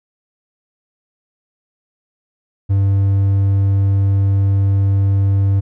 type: tone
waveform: triangle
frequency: 98.3 Hz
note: G2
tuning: 5 cents sharp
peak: -9 dBFS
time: 2.69-5.61 s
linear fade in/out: 20 ms
effects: none